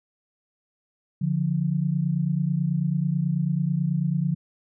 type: tone pair together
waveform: sine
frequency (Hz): 145.44 / 174.61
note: D3 / F3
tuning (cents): -16 / 0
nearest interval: minor third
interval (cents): 316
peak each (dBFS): -24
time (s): 1.21-4.35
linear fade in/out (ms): 10
effects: none